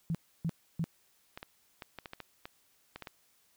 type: tone bursts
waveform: sine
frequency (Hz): 164.81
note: E3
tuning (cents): 0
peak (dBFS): -29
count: 3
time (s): 0.1-0.841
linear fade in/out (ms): 0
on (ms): 47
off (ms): 300
type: clicks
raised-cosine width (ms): 0.3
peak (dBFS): -26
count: 11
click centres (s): 1.375 / 1.429 / 1.822 / 1.987 / 2.058 / 2.134 / 2.203 / 2.455 / 2.96 / 3.023 / 3.072
effects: white hiss -69 dBFS RMS until 3.56 s